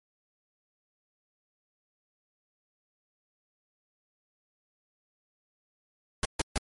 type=noise bursts; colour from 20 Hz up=pink; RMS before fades=-27 dBFS; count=3; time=6.23-6.579 s; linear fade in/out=2 ms; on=23 ms; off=140 ms; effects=MP3 48 kbps